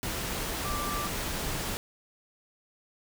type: tone in noise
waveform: sine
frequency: 1174.7 Hz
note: D6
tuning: in tune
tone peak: -34 dBFS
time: 0.65-1.07 s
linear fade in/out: 0 ms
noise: pink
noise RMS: -33 dBFS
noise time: 0.03-1.77 s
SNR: -4 dB
effects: none